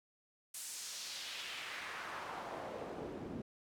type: noise with band-pass filter sweep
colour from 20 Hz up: pink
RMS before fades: -45 dBFS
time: 0.54-3.42 s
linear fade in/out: 5 ms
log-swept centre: 9400 to 240 Hz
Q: 1.4
effects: none